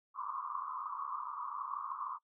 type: band-pass noise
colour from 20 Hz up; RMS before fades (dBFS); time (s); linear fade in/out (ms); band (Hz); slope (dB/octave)
white; -41; 0.14-2.19; 50; 1000 to 1200; 96
effects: noise-tail reverb RT60 0.1 s tail -24 dB re dry